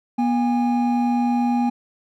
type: tone pair together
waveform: triangle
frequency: 242.1 / 815.7 Hz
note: B3 / G#5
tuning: -34 / -31 cents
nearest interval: octave + major sixth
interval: 2103 cents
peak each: -16 / -22 dBFS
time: 0.18-1.7 s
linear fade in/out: 10 ms
effects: none